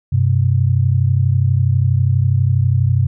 sine tone pair together, 96.34 / 128.6 Hz, G2 / C3, -30 / -30 cents, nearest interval perfect fourth, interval 500 cents, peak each -14 dBFS, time 0.12-3.07 s, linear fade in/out 10 ms, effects none

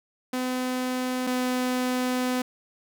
sawtooth tone pair in turn, 253.8 / 252.2 Hz, B3 / B3, +47 / +36 cents, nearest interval unison, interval 11 cents, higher first, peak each -22 / -20 dBFS, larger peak second, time 0.33-1.27 / 1.27-2.42 s, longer second, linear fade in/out 5 ms, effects none

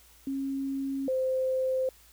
sine tone pair in turn, 272.2 / 520 Hz, C#4 / C5, -31 / -11 cents, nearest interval major seventh, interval 1120 cents, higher second, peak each -29 / -25 dBFS, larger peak second, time 0.27-1.08 / 1.08-1.89 s, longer neither, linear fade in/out 2 ms, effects added 58 Hz sine -60 dBFS peak until 2.12 s + white hiss -58 dBFS RMS until 2.12 s

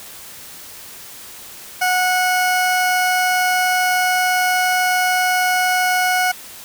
20% pulse tone, 733 Hz, F#5, 16 cents flat, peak -10 dBFS, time 1.81-6.32 s, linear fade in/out 10 ms, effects white hiss -37 dBFS RMS until 6.64 s

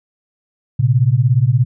sine beating tone pair, 115.9 / 132.9 Hz, A#2 / C3, -10 / +27 cents, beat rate 17 Hz, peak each -13 dBFS, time 0.79-1.65 s, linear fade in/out 10 ms, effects none

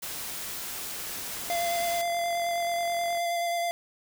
white noise, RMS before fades -36 dBFS, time 0.02-2.02 s, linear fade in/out 10 ms
click train, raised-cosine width 0.5 ms, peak -32 dBFS, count 94, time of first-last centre 1.05-3.173 s, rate 43.8 Hz
square tone with vibrato, 688 Hz, F5, 26 cents flat, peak -27 dBFS, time 1.5-3.71 s, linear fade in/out 0 ms, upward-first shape square, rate 9.4 Hz, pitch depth 12 cents each way
effects none

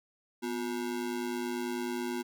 square ring-modulated tone, 301.4 Hz, D4, 45 cents sharp, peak -30 dBFS, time 0.42-2.23 s, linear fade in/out 20 ms, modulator 54.6 Hz, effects none

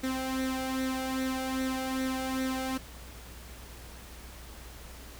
sawtooth tone with flanger, 261.6 Hz, C4, in tune, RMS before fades -32 dBFS, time 0.03-2.78 s, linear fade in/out 10 ms, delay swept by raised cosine 0.5 to 1.41 ms, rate 2.5 Hz, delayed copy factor +0.65, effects added 60 Hz sine -47 dBFS peak until 5.19 s + pink hiss -49 dBFS RMS until 5.19 s

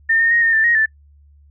sine tone with pitch steps, 1811 / 1834 / 1871 / 1829 / 1775 / 1877 / 1761 Hz, A6 / A#6 / A#6 / A#6 / A6 / A#6 / A6, +49 / -29 / +6 / -33 / +15 / +11 / +1 cents, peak -12 dBFS, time 0.09-0.86 s, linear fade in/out 10 ms, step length 110 ms, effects noise-tail reverb RT60 0.1 s tail -24 dB re dry + added 72 Hz sine -46 dBFS peak until 1.5 s

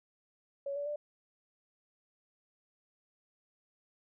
sine tone with pitch steps, 559 / 574.7 / 590.9 Hz, C#5 / D5 / D5, +14 / -38 / +10 cents, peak -34 dBFS, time 0.66-0.96 s, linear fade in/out 5 ms, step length 100 ms, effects none

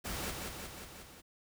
pink noise with echo, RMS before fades -39 dBFS, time 0.04-0.32 s, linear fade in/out 20 ms, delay 180 ms, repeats 5, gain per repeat -3 dB, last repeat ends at 1.22 s, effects none

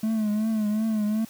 triangle tone with vibrato, 215.6 Hz, A3, 35 cents flat, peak -20 dBFS, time 0.03-1.25 s, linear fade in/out 5 ms, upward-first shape triangle, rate 2.7 Hz, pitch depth 70 cents each way, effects white hiss -49 dBFS RMS until 1.29 s

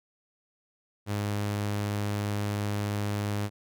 sawtooth tone, 103 Hz, G#2, 14 cents flat, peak -24 dBFS, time 1.06-3.5 s, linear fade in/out 50 ms, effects none

